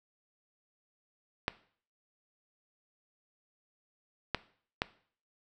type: clicks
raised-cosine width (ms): 0.3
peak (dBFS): -12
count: 3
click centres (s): 1.481 / 4.347 / 4.819
effects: noise-tail reverb RT60 0.5 s tail -18 dB re dry